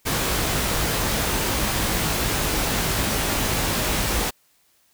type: noise with comb filter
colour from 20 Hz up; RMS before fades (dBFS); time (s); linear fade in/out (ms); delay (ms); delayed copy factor
pink; -23; 0.05-4.31; 20; 19; +0.5
effects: white hiss -62 dBFS RMS until 4.93 s